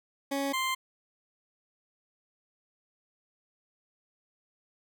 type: tone pair in turn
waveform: 20% pulse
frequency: 277.2 / 1046.6 Hz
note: C#4 / C6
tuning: 0 / 0 cents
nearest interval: octave + major seventh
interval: 2300 cents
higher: second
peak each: -24 / -23 dBFS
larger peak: second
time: 0.31-0.53 / 0.53-0.75 s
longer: neither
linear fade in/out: 10 ms
effects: none